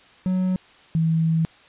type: tone pair in turn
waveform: triangle / sine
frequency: 185 / 162.3 Hz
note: F#3 / E3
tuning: 0 / -27 cents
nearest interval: major second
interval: 227 cents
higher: first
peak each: -17 dBFS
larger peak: neither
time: 0.26-0.56 / 0.95-1.45 s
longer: second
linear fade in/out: 0 ms
effects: white hiss -51 dBFS RMS until 1.68 s + resampled to 8000 Hz